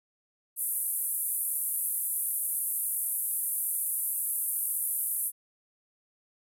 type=band-pass noise; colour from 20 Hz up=white; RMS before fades=-31 dBFS; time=0.56-5.32 s; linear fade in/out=50 ms; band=9600 to 13000 Hz; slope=48 dB/octave; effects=none